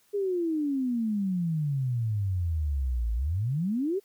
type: exponential two-way sweep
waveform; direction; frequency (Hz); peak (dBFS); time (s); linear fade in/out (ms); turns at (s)
sine; down then up; 415.3 to 54.2 to 415.3; -25; 0.13-4; 20; 3.13
effects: white hiss -65 dBFS RMS until 4.04 s